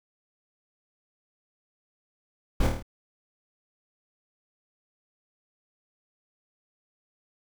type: noise with echo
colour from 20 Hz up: brown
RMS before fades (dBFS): -21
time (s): 2.6-2.67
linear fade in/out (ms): 5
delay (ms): 26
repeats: 6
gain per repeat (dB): -3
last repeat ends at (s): 2.826
effects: none